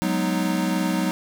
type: chord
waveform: square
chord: G# minor seventh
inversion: third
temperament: equal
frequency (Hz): 185 / 207.7 / 246.9 / 311.1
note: F#3 / G#3 / B3 / D#4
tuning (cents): 0 / 0 / 0 / 0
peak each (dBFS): -25 / -30 / -29 / -27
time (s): 0.02-1.11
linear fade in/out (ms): 0
effects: none